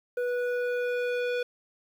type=tone with low-pass filter sweep; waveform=square; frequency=490 Hz; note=B4; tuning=14 cents flat; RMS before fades=-29 dBFS; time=0.17-1.43 s; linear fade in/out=5 ms; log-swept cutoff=1200 to 3200 Hz; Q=1.2; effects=9-bit